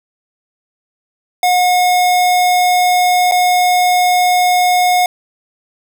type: tone with dropouts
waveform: square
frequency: 723 Hz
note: F#5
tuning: 40 cents flat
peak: -10 dBFS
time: 1.43-5.06 s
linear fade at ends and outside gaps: 2 ms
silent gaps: 3.313-3.32 s
effects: none